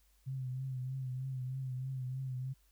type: tone with vibrato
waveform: sine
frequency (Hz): 130.1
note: C3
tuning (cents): -9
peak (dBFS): -36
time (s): 0.26-2.54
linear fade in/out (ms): 20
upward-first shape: triangle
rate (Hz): 3.2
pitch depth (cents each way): 56
effects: added 50 Hz sine -67 dBFS peak until 2.71 s + white hiss -73 dBFS RMS until 2.71 s